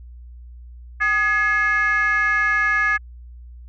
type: tone with frequency modulation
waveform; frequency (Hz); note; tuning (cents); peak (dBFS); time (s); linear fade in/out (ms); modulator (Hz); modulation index
sine; 1689; G#6; +29; -15; 1-2.98; 20; 454; 0.91
effects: tanh soft clip ceiling -11 dBFS + added 60 Hz sine -37 dBFS peak until 3.68 s